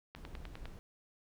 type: click train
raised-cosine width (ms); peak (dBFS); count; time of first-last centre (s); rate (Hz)
0.3; -30; 6; 0.15-0.656; 9.89
type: noise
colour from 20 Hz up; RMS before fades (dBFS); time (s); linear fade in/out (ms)
brown; -48; 0.16-0.79; 0
effects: none